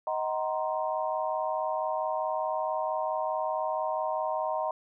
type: chord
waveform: sine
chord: C half-diminished seventh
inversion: first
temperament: just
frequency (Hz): 627.9 / 753.5 / 941.9 / 1046.5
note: Eb5 / Gb5 / Bb5 / C6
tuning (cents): +16 / +31 / +18 / 0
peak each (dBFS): -31 / -34 / -33 / -36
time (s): 0.07-4.71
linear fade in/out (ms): 2
effects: none